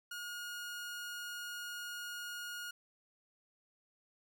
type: tone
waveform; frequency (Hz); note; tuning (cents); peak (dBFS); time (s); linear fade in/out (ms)
sawtooth; 1434; F6; +45; -38; 0.11-2.71; 5
effects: none